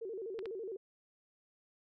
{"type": "tone with vibrato", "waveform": "sine", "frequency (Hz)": 415.3, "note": "G#4", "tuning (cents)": 0, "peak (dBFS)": -39, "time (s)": [0.01, 0.77], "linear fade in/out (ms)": 10, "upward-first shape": "square", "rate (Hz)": 12, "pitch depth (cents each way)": 160}
{"type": "clicks", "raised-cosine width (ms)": 0.3, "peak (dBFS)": -31, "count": 2, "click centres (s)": [0.391, 0.457]}
{"effects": []}